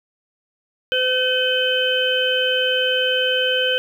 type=harmonic tone; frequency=510 Hz; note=C5; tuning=44 cents flat; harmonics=1 / 3 / 5 / 6; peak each=-21 / -23 / -27 / -20 dBFS; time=0.92-3.78 s; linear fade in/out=0 ms; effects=8-bit